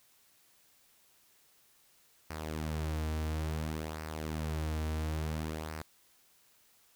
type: tone with flanger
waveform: sawtooth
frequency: 78.1 Hz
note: D#2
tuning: 7 cents sharp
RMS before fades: -36 dBFS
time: 2.3-5.82 s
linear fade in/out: 5 ms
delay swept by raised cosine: 0.28 to 5.68 ms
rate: 0.58 Hz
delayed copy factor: -0.55
effects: white hiss -66 dBFS RMS until 6.95 s